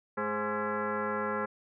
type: tone with frequency modulation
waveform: sine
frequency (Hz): 415.3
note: G#4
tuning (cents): 0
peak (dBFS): -29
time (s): 0.17-1.46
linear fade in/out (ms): 10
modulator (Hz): 314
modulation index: 4
effects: none